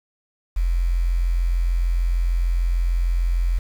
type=tone with quantisation; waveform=sine; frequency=43.31 Hz; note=F1; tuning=14 cents flat; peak=-17 dBFS; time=0.56-3.59 s; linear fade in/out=10 ms; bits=7; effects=none